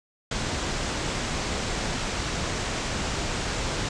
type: low-pass noise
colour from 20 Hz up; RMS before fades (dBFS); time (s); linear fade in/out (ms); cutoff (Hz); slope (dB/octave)
pink; -29; 0.31-3.89; 5; 8000; 48
effects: none